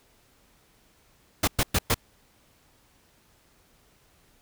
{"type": "noise bursts", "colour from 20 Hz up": "pink", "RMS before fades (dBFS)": -22, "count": 4, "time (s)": [1.43, 1.944], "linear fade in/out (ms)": 5, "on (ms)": 46, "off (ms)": 110, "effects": ["pink hiss -62 dBFS RMS until 4.41 s"]}